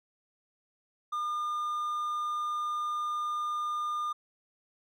triangle tone, 1209 Hz, D6, 50 cents sharp, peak -28 dBFS, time 1.12-4.13 s, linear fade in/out 10 ms, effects none

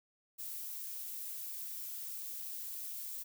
violet noise, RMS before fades -43 dBFS, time 0.38-3.24 s, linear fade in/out 20 ms, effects none

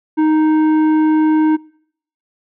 triangle tone with tanh clipping, 311.1 Hz, D#4, in tune, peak -12 dBFS, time 0.17-1.57 s, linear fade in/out 20 ms, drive 14 dB, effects noise-tail reverb RT60 0.7 s tail -26 dB re dry

